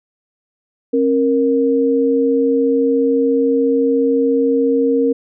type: tone pair together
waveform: sine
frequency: 270 / 467 Hz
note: C#4 / A#4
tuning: -45 / +3 cents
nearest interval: major sixth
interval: 948 cents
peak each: -15 / -14 dBFS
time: 0.93-5.13 s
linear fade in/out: 10 ms
effects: none